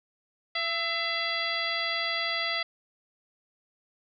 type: harmonic tone with a mistuned harmonic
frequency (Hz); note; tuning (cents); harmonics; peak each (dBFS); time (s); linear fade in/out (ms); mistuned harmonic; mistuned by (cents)
674; E5; +38; 1 / 2 / 3 / 4 / 5 / 6 / 7; -37 / -36 / -31 / -38 / -34 / -39 / -35; 0.55-2.63; 5; 2; -43
effects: none